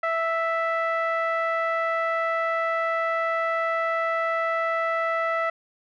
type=tone with low-pass filter; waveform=sawtooth; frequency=659.3 Hz; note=E5; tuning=in tune; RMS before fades=-25 dBFS; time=0.03-5.5 s; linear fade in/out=5 ms; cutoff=1700 Hz; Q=5.5; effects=none